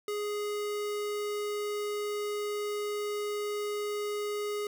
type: tone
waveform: square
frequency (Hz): 415.3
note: G#4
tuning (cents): 0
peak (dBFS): -32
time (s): 0.08-4.67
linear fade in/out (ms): 2
effects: none